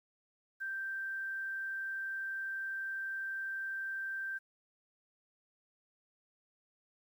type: tone with quantisation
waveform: sine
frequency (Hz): 1568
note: G6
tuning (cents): 0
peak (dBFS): -36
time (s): 0.6-4.39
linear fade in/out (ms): 20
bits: 11
effects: none